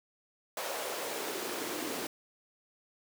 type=noise with high-pass filter sweep; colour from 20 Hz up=pink; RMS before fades=-37 dBFS; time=0.57-2.07 s; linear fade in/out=2 ms; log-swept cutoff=590 to 270 Hz; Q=2.2; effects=none